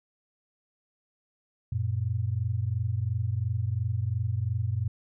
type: tone pair together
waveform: sine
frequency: 94 / 116.88 Hz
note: F#2 / A#2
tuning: +28 / +5 cents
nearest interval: major third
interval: 377 cents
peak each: -29 / -28 dBFS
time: 1.72-4.88 s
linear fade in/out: 5 ms
effects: none